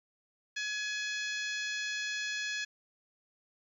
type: harmonic tone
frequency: 843 Hz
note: G#5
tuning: 26 cents sharp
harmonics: 2 / 3 / 4 / 5 / 6 / 7 / 8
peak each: -36 / -40 / -42 / -44 / -46 / -47 / -48 dBFS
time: 0.56-2.65 s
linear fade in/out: 10 ms
effects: 11-bit